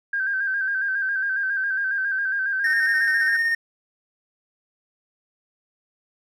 sine tone with vibrato, 1576 Hz, G6, 9 cents sharp, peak -21 dBFS, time 0.13-3.37 s, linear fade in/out 5 ms, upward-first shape square, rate 7.3 Hz, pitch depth 43 cents each way
triangle tone with tremolo, 1837 Hz, A#6, 26 cents flat, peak -16 dBFS, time 2.64-3.55 s, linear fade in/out 5 ms, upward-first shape square, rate 16 Hz, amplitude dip 25%
effects tanh soft clip ceiling -10 dBFS

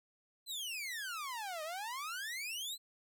sawtooth exponential two-way sweep, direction down then up, 4160 to 605 to 4160 Hz, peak -36 dBFS, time 0.46-2.78 s, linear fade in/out 50 ms, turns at 1.63 s, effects none

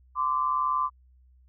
sine tone pair together, 1029 / 1169.4 Hz, C6 / D6, -29 / -8 cents, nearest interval major second, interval 221 cents, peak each -26 dBFS, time 0.15-0.9 s, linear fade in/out 50 ms, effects added 63 Hz sine -55 dBFS peak until 1.48 s

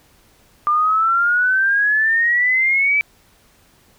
sine exponential sweep, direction up, 1191 to 2324 Hz, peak -13 dBFS, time 0.67-3.01 s, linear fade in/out 0 ms, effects pink hiss -54 dBFS RMS until 3.98 s

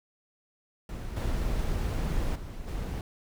brown noise with level steps, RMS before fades -36 / -29 / -39 / -33 dBFS, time 0.89-3.01 s, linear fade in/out 2 ms, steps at 1.16 / 2.35 / 2.67 s, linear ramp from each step 10 ms, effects none

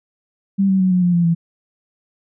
sine tone with pitch steps, 196 / 190.97 / 186.07 / 181.3 / 176.65 / 172.11 / 167.7 Hz, G3 / G3 / F#3 / F#3 / F3 / F3 / E3, 0 / -45 / +10 / -35 / +20 / -25 / +30 cents, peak -12 dBFS, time 0.58-1.35 s, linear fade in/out 20 ms, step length 110 ms, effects none

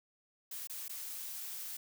blue noise with dropouts, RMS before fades -43 dBFS, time 0.51-1.77 s, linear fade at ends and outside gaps 5 ms, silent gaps 0.673-0.696 / 0.882-0.894 s, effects none

